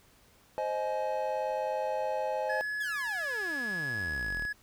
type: chord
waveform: triangle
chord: Ab major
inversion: first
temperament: equal with one note detuned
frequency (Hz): 523.3 / 622.3 / 846.1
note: C5 / Eb5 / Ab5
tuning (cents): 0 / 0 / +32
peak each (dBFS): -32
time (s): 0.58-2.61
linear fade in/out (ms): 0
type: tone with pitch glide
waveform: triangle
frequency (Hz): 1698 to 1686.3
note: G#6 to G#6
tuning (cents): +38 to +26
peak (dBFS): -30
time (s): 2.49-4.53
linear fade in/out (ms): 10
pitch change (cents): -12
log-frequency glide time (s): 3.07-4.19
type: exponential sweep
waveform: sawtooth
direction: down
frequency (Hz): 1760 to 33.17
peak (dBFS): -35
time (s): 2.8-4.46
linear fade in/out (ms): 10
effects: pink hiss -62 dBFS RMS until 4.62 s